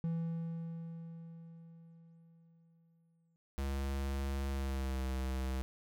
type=tone with exponential decay; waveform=triangle; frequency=165.7 Hz; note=E3; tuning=9 cents sharp; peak=-30 dBFS; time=0.04-3.36 s; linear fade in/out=0 ms; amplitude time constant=720 ms
type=tone with pitch glide; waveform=square; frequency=68.4 to 65.42 Hz; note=C#2 to C2; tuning=-23 to 0 cents; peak=-35 dBFS; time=3.58-5.62 s; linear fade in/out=0 ms; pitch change=-77 cents; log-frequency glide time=4.49-5.03 s
effects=none